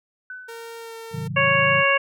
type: tone with exponential decay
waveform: sine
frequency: 1505 Hz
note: F#6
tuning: 29 cents sharp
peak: -31 dBFS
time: 0.3-1.04 s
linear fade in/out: 2 ms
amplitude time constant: 160 ms
type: tone with pitch glide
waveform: sawtooth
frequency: 461 to 454.1 Hz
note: A#4 to A#4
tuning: -19 to -45 cents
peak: -31 dBFS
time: 0.48-1.28 s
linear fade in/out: 10 ms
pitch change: -26 cents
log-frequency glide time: 0.78-0.95 s
type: chord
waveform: sine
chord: Ab dominant seventh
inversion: none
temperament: equal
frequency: 103.83 / 130.81 / 155.56 / 185 Hz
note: Ab2 / C3 / Eb3 / Gb3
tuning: 0 / 0 / 0 / 0 cents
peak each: -35 / -31 / -30 / -34 dBFS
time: 1.11-1.84 s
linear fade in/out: 50 ms
type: harmonic tone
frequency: 554.4 Hz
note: C#5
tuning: in tune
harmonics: 1 / 2 / 3 / 4 / 5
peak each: -22 / -22 / -22 / -22 / -22 dBFS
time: 1.36-1.98 s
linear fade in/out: 10 ms
effects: none